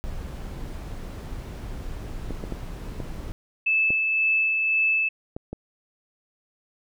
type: noise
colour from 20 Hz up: brown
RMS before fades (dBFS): -34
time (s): 0.04-3.32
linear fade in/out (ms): 0
type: clicks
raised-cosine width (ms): 2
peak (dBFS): -19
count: 7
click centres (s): 2.307 / 2.439 / 2.523 / 3.002 / 3.905 / 5.365 / 5.53
type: tone with tremolo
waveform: sine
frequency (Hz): 2621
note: E7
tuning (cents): -11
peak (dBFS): -18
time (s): 3.66-5.09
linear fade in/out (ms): 10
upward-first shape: sine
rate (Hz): 1.9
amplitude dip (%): 30
effects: none